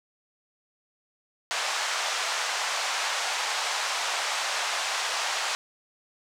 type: band-pass noise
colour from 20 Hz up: pink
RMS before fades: -29 dBFS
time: 1.51-5.55 s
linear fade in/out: 0 ms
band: 710 to 7500 Hz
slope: 24 dB/octave
effects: none